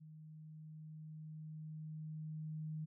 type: tone with level ramp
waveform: sine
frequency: 155.56 Hz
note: D#3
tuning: in tune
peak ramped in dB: -53 to -40 dBFS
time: 0-2.86 s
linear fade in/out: 20 ms
effects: none